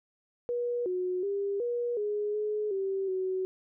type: tone with pitch steps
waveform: sine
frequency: 482.5 / 364.7 / 399.9 / 480.1 / 416.5 / 422.8 / 387.4 / 374.8 Hz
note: B4 / F#4 / G4 / B4 / G#4 / G#4 / G4 / F#4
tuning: -40 / -25 / +35 / -49 / +5 / +31 / -20 / +22 cents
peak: -28 dBFS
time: 0.49-3.45 s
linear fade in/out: 0 ms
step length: 370 ms
effects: none